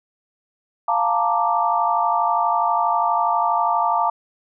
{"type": "chord", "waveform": "sine", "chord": "Bb major seventh", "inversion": "second", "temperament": "equal", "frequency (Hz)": [698.5, 880, 932.3, 1174.7], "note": ["F5", "A5", "Bb5", "D6"], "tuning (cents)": [0, 0, 0, 0], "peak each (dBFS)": -22, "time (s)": [0.88, 4.1], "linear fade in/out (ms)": 5, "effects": []}